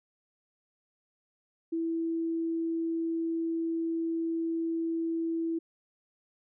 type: tone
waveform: sine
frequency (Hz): 329.6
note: E4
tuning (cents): 0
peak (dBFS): -28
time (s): 1.72-5.59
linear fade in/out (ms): 10
effects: none